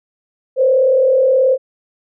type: tone with frequency modulation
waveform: sine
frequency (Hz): 523.3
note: C5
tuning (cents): 0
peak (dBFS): -9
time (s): 0.56-1.58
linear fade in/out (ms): 50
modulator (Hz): 38.7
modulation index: 0.68
effects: none